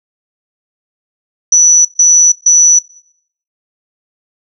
sine tone bursts, 5930 Hz, F#8, 3 cents sharp, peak -3 dBFS, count 3, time 1.52-2.79 s, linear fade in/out 5 ms, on 330 ms, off 140 ms, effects noise-tail reverb RT60 0.7 s tail -21 dB re dry

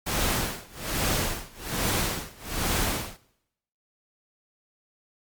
pink noise with tremolo, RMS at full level -25 dBFS, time 0.06-3.17 s, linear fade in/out 10 ms, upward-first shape sine, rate 1.2 Hz, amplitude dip 95%, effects noise-tail reverb RT60 0.8 s tail -20 dB re dry + Opus 48 kbps

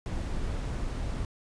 brown noise, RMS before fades -32 dBFS, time 0.06-1.25 s, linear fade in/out 0 ms, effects resampled to 22050 Hz

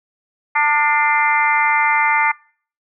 harmonic tone with a mistuned harmonic, 297.4 Hz, D4, 22 cents sharp, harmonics 3 / 4 / 5 / 6 / 7 / 8, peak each -17 / -21 / -23 / -24 / -17 / -27 dBFS, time 0.55-2.32 s, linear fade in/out 10 ms, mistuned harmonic 5, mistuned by -56 cents, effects noise-tail reverb RT60 0.5 s tail -26 dB re dry

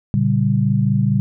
sine chord, G diminished, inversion first, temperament equal with one note detuned, 116.54 / 141.01 / 196 Hz, Bb2 / Db3 / G3, 0 / +30 / 0 cents, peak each -18 dBFS, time 0.14-1.2 s, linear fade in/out 0 ms, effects none

